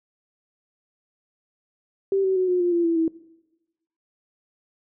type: tone with pitch steps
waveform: sine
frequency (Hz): 390 / 380 / 370.2 / 360.7 / 351.5 / 342.5 / 333.7 / 325.1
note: G4 / F#4 / F#4 / F#4 / F4 / F4 / E4 / E4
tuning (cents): -9 / +46 / +1 / -44 / +11 / -34 / +21 / -24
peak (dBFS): -18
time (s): 2.12-3.08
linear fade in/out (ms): 2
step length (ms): 120
effects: noise-tail reverb RT60 1.0 s tail -21 dB re dry